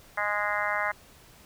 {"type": "harmonic tone", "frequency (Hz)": 207.2, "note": "G#3", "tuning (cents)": -4, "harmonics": [3, 4, 5, 6, 7, 8, 9, 10], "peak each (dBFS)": [-34, -34, -34, -34, -34, -34, -34, -34], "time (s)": [0.17, 0.92], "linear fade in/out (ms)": 10, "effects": ["pink hiss -54 dBFS RMS until 1.45 s"]}